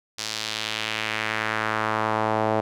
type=tone with band-pass filter sweep; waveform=sawtooth; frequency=109.3 Hz; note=A2; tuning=11 cents flat; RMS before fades=-26 dBFS; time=0.18-2.61 s; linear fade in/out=10 ms; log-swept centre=5200 to 660 Hz; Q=1.6; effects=none